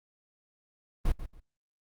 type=noise with echo; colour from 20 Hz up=brown; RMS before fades=-24 dBFS; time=1.05-1.12 s; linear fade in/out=5 ms; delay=140 ms; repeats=2; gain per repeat=-13 dB; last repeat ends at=1.4 s; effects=noise-tail reverb RT60 0.2 s tail -25 dB re dry + Opus 32 kbps